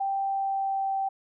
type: tone with pitch glide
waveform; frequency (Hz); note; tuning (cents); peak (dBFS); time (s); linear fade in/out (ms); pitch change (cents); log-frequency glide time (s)
sine; 784 to 777.7; G5 to G5; 0 to -14; -25; 0-1.09; 10; -14; 0.21-0.97
effects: none